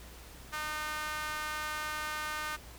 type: tone with high-pass filter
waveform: sawtooth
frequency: 304.9 Hz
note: D#4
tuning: 35 cents flat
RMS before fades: -37 dBFS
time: 0.52-2.57 s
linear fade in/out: 20 ms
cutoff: 1300 Hz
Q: 2.2
effects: added 60 Hz sine -52 dBFS peak until 2.78 s + pink hiss -52 dBFS RMS until 2.78 s